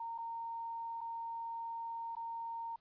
sine tone with dropouts, 921 Hz, A#5, 21 cents flat, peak -39 dBFS, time 0-2.76 s, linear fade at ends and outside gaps 5 ms, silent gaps 0.18-0.184 / 1.008-1.012 / 2.153-2.166 s, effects pink hiss -75 dBFS RMS until 2.8 s + resampled to 11025 Hz

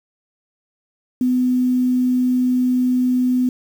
sine tone, 251.5 Hz, B3, 32 cents sharp, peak -14 dBFS, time 1.21-3.49 s, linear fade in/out 2 ms, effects 7-bit

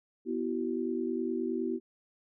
sine chord, B suspended fourth, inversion none, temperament equal with one note detuned, 246.9 / 329.6 / 379.3 Hz, B3 / E4 / F#4, 0 / 0 / +43 cents, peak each -34 dBFS, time 0.25-1.8 s, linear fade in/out 50 ms, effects none

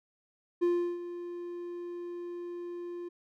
triangle tone with ADSR envelope, 349.2 Hz, F4, in tune, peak -21 dBFS, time 0.61-3.09 s, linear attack 20 ms, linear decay 350 ms, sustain -14 dB, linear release 13 ms, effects none

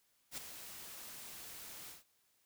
white noise with ADSR envelope, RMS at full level -41 dBFS, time 0.31-2.04 s, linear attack 67 ms, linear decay 4 ms, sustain -9 dB, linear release 160 ms, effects white hiss -75 dBFS RMS until 2.45 s

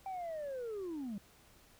sine linear sweep, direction down, 784 to 190 Hz, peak -36 dBFS, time 0.06-1.18 s, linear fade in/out 2 ms, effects tanh soft clip ceiling -37 dBFS + pink hiss -63 dBFS RMS until 1.79 s

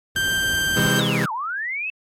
brown noise, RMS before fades -29 dBFS, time 0.15-0.91 s, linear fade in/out 10 ms
30% pulse tone, 1571 Hz, G6, 3 cents sharp, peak -17 dBFS, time 0.16-1 s, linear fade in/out 2 ms
sawtooth chord, C augmented, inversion none, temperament just, 130.81 / 163.52 / 204.4 Hz, C3 / E3 / G#3, 0 / -14 / -27 cents, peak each -20 dBFS, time 0.76-1.26 s, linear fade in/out 10 ms
sine linear two-way sweep, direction down then up, 3911 to 843 to 2666 Hz, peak -24 dBFS, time 0.99-1.9 s, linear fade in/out 2 ms, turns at 1.32 s
effects high-pass 80 Hz 12 dB/octave + AAC 48 kbps

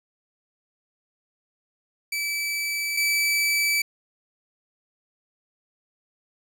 sawtooth tone pair in turn, 2308 / 2308 Hz, D7 / D7, -31 / -31 cents, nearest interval unison, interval 0 cents, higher neither, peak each -22 / -17 dBFS, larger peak second, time 2.12-2.97 / 2.97-3.82 s, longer neither, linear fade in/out 5 ms, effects none

